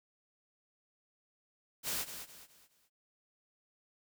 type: noise with echo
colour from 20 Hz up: white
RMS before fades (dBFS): -36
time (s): 1.83-2.06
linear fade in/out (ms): 50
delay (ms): 210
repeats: 4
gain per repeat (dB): -9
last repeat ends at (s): 2.9
effects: none